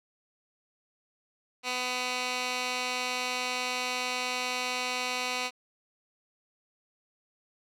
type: tone with band-pass filter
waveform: 15% pulse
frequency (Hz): 250.5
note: B3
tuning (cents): +25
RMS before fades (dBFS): -32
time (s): 1.63-5.51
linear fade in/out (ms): 50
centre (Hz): 3300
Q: 0.9
effects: none